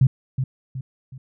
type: tone with echo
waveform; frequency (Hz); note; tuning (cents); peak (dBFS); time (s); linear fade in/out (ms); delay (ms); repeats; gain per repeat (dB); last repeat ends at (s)
sine; 130.9; C3; +1; -11; 0.01-0.07; 5; 370; 3; -8; 1.18
effects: none